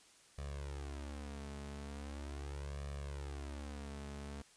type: tone with flanger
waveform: sawtooth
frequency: 70.8 Hz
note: C#2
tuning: 37 cents sharp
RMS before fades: -45 dBFS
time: 0.38-4.42 s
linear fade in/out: 5 ms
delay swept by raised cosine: 1.7 to 4.7 ms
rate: 0.4 Hz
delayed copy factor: +0.95
effects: white hiss -64 dBFS RMS until 4.56 s + resampled to 22050 Hz